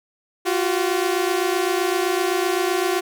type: tone pair together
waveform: sawtooth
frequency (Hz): 349.2 / 377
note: F4 / F#4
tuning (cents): 0 / +32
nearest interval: minor second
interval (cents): 132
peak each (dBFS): -18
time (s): 0.45-3.01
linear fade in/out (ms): 20
effects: none